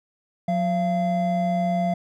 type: tone pair together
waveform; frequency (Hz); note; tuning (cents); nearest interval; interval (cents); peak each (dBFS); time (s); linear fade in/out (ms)
triangle; 180.49 / 685; F#3 / F5; -43 / -34; octave + major seventh; 2309; -21; 0.48-1.94; 5
effects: none